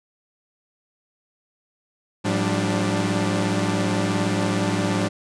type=tone cluster; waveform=sawtooth; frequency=106.8 / 177.4 / 194.6 / 294.3 Hz; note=G#2 / F3 / G3 / D4; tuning=+49 / +27 / -12 / +4 cents; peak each=-22 dBFS; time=2.24-5.09 s; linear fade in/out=20 ms; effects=resampled to 22050 Hz